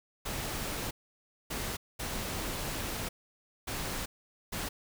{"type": "noise bursts at uneven times", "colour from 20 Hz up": "pink", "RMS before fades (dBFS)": -36, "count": 5, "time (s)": [[0.25, 0.91], [1.5, 1.77], [1.99, 3.09], [3.67, 4.06], [4.52, 4.69]], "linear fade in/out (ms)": 10, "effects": []}